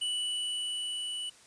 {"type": "tone with level ramp", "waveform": "square", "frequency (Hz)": 2960, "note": "F#7", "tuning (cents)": 0, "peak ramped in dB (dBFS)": [-30, -35], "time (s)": [0.01, 1.3], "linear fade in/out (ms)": 10, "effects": ["white hiss -57 dBFS RMS until 1.46 s", "resampled to 22050 Hz"]}